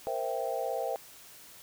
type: chord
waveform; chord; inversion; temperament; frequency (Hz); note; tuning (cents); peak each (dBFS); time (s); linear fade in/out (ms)
sine; C dominant seventh; third; equal with one note detuned; 466.2 / 523.3 / 662.3 / 784; Bb4 / C5 / E5 / G5; 0 / 0 / +8 / 0; -37 / -35 / -35 / -36; 0.07-0.96; 0
effects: white hiss -52 dBFS RMS until 1.62 s